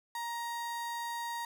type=tone; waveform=35% pulse; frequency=939 Hz; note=A#5; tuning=12 cents sharp; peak=-34 dBFS; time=0.15-1.45 s; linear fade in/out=2 ms; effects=none